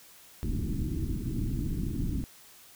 pink low-pass noise, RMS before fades -31 dBFS, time 0.43-2.24 s, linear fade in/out 0 ms, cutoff 330 Hz, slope 48 dB/octave, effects white hiss -54 dBFS RMS until 2.75 s

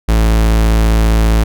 45% pulse tone, 55 Hz, A1, in tune, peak -8 dBFS, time 0.08-1.44 s, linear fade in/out 10 ms, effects none

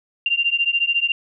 sine beating tone pair, 2775 / 2789 Hz, F7 / F7, -12 / -3 cents, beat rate 14 Hz, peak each -20 dBFS, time 0.26-1.12 s, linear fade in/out 2 ms, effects none

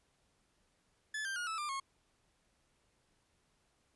40% pulse tone with pitch steps, 1727 / 1574.5 / 1435.5 / 1308.8 / 1193.3 / 1087.9 Hz, A6 / G6 / F6 / E6 / D6 / C#6, -33 / +7 / +47 / -13 / +27 / -33 cents, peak -36 dBFS, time 1.14-1.8 s, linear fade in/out 5 ms, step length 110 ms, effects pink hiss -75 dBFS RMS until 3.95 s + resampled to 24000 Hz

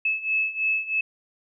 sine beating tone pair, 2599 / 2602.1 Hz, E7 / E7, -25 / -23 cents, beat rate 3.1 Hz, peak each -27 / -24 dBFS, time 0.05-1.01 s, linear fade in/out 5 ms, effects none

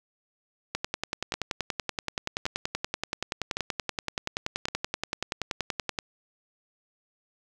two click trains, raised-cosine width 0.2 ms, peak -11 / -12 dBFS, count 56 / 4, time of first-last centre 0.75-5.988 / 1.34-4.684 s, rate 10.5 / 0.897 Hz, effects 8-bit

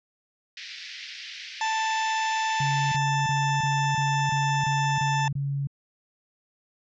pink band-pass noise, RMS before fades -40 dBFS, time 0.57-2.96 s, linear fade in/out 2 ms, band 1800 to 5500 Hz, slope 48 dB/octave
harmonic tone, 883 Hz, A5, 6 cents sharp, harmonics 1 / 2 / 3 / 4 / 6 / 7 / 8, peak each -25 / -31 / -35 / -37 / -41 / -42 / -43 dBFS, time 1.61-5.28 s, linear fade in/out 2 ms
sine tone bursts, 139.9 Hz, C#3, 16 cents sharp, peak -25 dBFS, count 9, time 2.6-5.672 s, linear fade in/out 5 ms, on 320 ms, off 24 ms
effects none

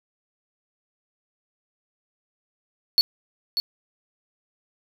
triangle tone with echo, 4423 Hz, C#8, 5 cents flat, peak -12 dBFS, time 2.98-3.01 s, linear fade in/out 0 ms, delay 590 ms, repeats 1, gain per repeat -8 dB, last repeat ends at 3.6 s, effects none

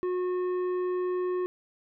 sine tone with tanh clipping, 363 Hz, F#4, 33 cents flat, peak -28 dBFS, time 0.03-1.46 s, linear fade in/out 0 ms, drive 9 dB, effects none

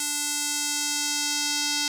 square tone with band-pass filter sweep, 292.6 Hz, D4, 6 cents flat, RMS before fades -27 dBFS, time 0-1.88 s, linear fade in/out 2 ms, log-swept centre 8200 to 5400 Hz, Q 1.7, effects none

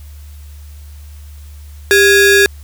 45% pulse ring-modulated tone, 1029 Hz, C6, 29 cents flat, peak -3 dBFS, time 1.91-2.46 s, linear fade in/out 0 ms, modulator 632 Hz, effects added 73 Hz sine -31 dBFS peak until 2.63 s + white hiss -47 dBFS RMS until 2.63 s

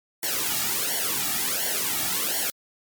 white noise with flanger, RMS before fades -26 dBFS, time 0.23-2.5 s, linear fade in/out 0 ms, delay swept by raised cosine 0.79 to 1.99 ms, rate 1.4 Hz, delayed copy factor -0.95, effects MP3 96 kbps

